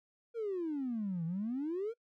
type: exponential two-way sweep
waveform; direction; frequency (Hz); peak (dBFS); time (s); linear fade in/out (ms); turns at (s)
triangle; down then up; 478.1 to 159.9 to 478.1; -30; 0.34-1.94; 50; 1.25
effects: noise-tail reverb RT60 0.1 s tail -24 dB re dry + tanh soft clip ceiling -31 dBFS